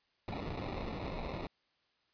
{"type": "noise with sample-and-hold", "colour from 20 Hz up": "pink", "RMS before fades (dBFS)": -40, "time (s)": [0.28, 1.47], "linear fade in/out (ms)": 2, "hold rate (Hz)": 1575, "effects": ["white hiss -75 dBFS RMS until 2.13 s", "resampled to 11025 Hz"]}